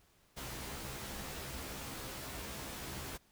pink noise with comb filter, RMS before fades -44 dBFS, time 0.36-3.18 s, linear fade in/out 20 ms, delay 15 ms, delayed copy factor +1, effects pink hiss -69 dBFS RMS until 3.31 s

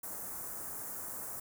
white band-stop noise, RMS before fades -42 dBFS, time 0.03-1.4 s, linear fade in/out 5 ms, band 1500 to 7400 Hz, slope 24 dB/octave, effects none

